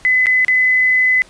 sine tone with dropouts, 2017 Hz, B6, 36 cents sharp, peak -10 dBFS, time 0.05-1.22 s, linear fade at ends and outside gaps 0 ms, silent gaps 0.259-0.268 / 0.448-0.482 s, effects pink hiss -45 dBFS RMS until 1.29 s + resampled to 22050 Hz

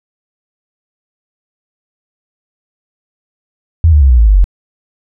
sine tone with pitch steps, 82 / 74.33 / 67.38 / 61.08 / 55.36 / 50.19 / 45.49 Hz, E2 / D2 / C#2 / B1 / A1 / G1 / F#1, -9 / +21 / -49 / -18 / +11 / +42 / -29 cents, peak -3 dBFS, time 3.84-4.442 s, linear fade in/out 0 ms, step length 86 ms, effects none

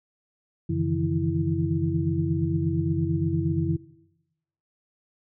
sine tone cluster, 92.3 / 139.3 / 155.9 / 164.5 / 329.2 Hz, F#2 / C#3 / D#3 / E3 / E4, -4 / +9 / +4 / -3 / -2 cents, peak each -29 dBFS, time 0.69-3.77 s, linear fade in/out 10 ms, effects noise-tail reverb RT60 0.9 s tail -18 dB re dry

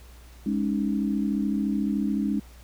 sine chord, Ab suspended fourth, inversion none, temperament equal, 207.7 / 277.2 / 311.1 Hz, Ab3 / Db4 / Eb4, 0 / 0 / 0 cents, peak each -25 / -28 / -31 dBFS, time 0.46-2.4 s, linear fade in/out 5 ms, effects added 60 Hz sine -46 dBFS peak until 2.63 s + pink hiss -54 dBFS RMS until 2.63 s

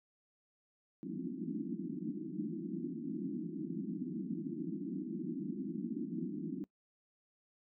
white band-pass noise, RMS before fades -40 dBFS, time 1.03-6.64 s, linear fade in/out 0 ms, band 160 to 340 Hz, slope 96 dB/octave, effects noise-tail reverb RT60 0.1 s tail -22 dB re dry

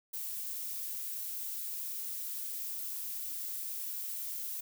violet noise, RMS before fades -39 dBFS, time 0.13-4.61 s, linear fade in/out 10 ms, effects none

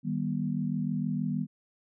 sine chord, Eb augmented, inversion none, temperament equal with one note detuned, 155.56 / 196 / 242.3 Hz, Eb3 / G3 / B3, 0 / 0 / -33 cents, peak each -32 dBFS, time 0.03-1.47 s, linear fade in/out 50 ms, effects none

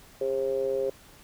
triangle ring-modulated tone, 65.41 Hz, C2, in tune, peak -20 dBFS, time 0.21-0.9 s, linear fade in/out 5 ms, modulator 469 Hz, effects pink hiss -53 dBFS RMS until 1.23 s

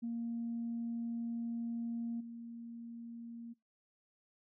sine tone with level steps, 233.1 Hz, A#3, in tune, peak -35 / -44 dBFS, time 0.02-3.54 s, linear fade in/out 20 ms, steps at 2.2 s, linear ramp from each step 10 ms, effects noise-tail reverb RT60 0.2 s tail -23 dB re dry + tanh soft clip ceiling -31 dBFS

